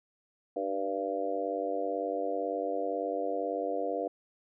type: harmonic tone with a mistuned harmonic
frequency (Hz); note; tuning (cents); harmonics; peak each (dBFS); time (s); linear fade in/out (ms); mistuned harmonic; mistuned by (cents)
98; G2; 0; 3 / 4 / 5 / 6 / 7; -38 / -39 / -34 / -37 / -35; 0.56-4.08; 5; 3; +45
effects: none